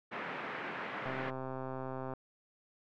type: band-pass noise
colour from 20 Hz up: white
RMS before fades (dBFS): -41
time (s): 0.11-1.31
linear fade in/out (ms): 20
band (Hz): 140 to 2100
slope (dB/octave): 24
type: click train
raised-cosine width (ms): 1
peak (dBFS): -27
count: 142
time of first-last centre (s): 1.06-2.136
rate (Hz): 131
effects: none

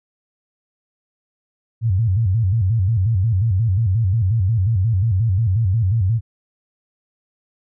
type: tone with vibrato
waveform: sine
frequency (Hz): 103.3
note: G#2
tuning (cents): -9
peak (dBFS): -14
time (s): 1.81-6.21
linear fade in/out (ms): 50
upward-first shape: square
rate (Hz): 5.6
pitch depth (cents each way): 180
effects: none

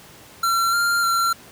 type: tone with pitch steps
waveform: square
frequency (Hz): 1360 / 1393 / 1366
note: F6 / F6 / F6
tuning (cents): -46 / -5 / -39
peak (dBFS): -18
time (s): 0.43-1.33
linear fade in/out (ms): 5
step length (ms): 300
effects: pink hiss -45 dBFS RMS until 1.51 s + high-pass 80 Hz 12 dB/octave

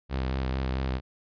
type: tone with vibrato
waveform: sawtooth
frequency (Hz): 65.41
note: C2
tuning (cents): 0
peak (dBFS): -23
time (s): 0.09-1.01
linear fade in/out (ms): 50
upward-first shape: square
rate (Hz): 4.5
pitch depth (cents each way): 25
effects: resampled to 11025 Hz

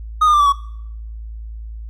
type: tone with pitch steps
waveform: triangle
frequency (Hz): 1244.5 / 1213.3 / 1182.8 / 1153.1 / 1124.2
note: D#6 / D#6 / D6 / D6 / C#6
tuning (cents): 0 / -44 / +12 / -32 / +24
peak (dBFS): -8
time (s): 0.21-0.525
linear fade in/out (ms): 10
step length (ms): 63
effects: noise-tail reverb RT60 0.7 s tail -19 dB re dry + added 55 Hz sine -28 dBFS peak until 1.89 s

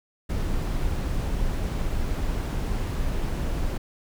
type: noise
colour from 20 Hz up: brown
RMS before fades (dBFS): -26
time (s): 0.29-3.78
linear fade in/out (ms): 10
effects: none

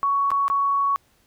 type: tone with dropouts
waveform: sine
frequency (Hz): 1117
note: C#6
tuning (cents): +13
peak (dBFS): -18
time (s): 0.03-0.96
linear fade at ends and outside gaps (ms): 0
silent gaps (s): 0.305-0.316 / 0.481-0.5
effects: pink hiss -62 dBFS RMS until 1.26 s

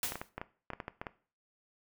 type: noise with exponential decay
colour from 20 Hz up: white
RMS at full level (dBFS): -31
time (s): 0.03-0.29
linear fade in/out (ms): 1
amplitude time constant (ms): 55
type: clicks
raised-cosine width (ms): 0.5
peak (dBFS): -23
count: 11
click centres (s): 0.121 / 0.156 / 0.215 / 0.38 / 0.415 / 0.703 / 0.734 / 0.802 / 0.881 / 1.015 / 1.068
effects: noise-tail reverb RT60 0.4 s tail -17 dB re dry

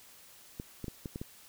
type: clicks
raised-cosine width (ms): 3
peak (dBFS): -25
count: 6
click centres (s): 0.599 / 0.843 / 0.882 / 1.058 / 1.159 / 1.215
effects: white hiss -56 dBFS RMS until 1.48 s

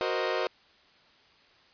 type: chord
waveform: sawtooth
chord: C half-diminished seventh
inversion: second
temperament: equal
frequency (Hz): 370 / 466.2 / 523.3 / 622.3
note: Gb4 / Bb4 / C5 / Eb5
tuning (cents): 0 / 0 / 0 / 0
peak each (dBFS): -29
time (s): 0.01-0.47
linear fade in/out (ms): 0
effects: white hiss -60 dBFS RMS until 1.73 s + resampled to 11025 Hz

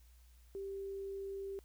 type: tone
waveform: sine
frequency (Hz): 392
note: G4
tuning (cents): 0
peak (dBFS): -40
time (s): 0.55-1.59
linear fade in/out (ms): 0
effects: added 60 Hz sine -59 dBFS peak until 1.64 s + white hiss -71 dBFS RMS until 1.64 s

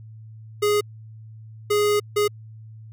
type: tone bursts at uneven times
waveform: square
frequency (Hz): 415.3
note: G#4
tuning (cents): 0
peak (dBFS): -18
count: 3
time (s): 0.62-0.81 / 1.7-2 / 2.16-2.28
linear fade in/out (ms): 10
effects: added 110 Hz sine -39 dBFS peak until 2.92 s

